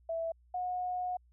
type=tone pair in turn; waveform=sine; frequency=659.3 / 725.7 Hz; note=E5 / F#5; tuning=0 / -34 cents; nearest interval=major second; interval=166 cents; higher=second; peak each=-32 / -32 dBFS; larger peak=neither; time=0.09-0.32 / 0.54-1.17 s; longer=second; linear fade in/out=5 ms; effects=added 60 Hz sine -61 dBFS peak until 1.32 s